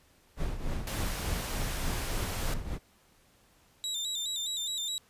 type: noise with tremolo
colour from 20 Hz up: brown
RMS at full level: -30 dBFS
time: 0.36-2.79 s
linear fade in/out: 50 ms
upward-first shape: triangle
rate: 3.4 Hz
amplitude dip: 70%
type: high-pass noise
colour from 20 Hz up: pink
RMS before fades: -39 dBFS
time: 0.87-2.54 s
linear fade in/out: 2 ms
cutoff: 470 Hz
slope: 12 dB/octave
type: tone with vibrato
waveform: 30% pulse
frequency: 3729 Hz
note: A#7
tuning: in tune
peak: -29 dBFS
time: 3.84-4.98 s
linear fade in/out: 0 ms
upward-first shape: square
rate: 4.8 Hz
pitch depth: 65 cents each way
effects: pink hiss -64 dBFS RMS until 5.09 s + resampled to 32000 Hz